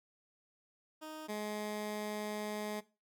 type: tone pair in turn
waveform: 15% pulse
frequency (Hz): 311.1 / 210.8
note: D#4 / G#3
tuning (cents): 0 / +26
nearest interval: perfect fifth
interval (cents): 674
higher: first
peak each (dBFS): -38 / -31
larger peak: second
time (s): 1.01-1.28 / 1.28-2.81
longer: second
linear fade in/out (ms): 20
effects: noise-tail reverb RT60 0.3 s tail -19 dB re dry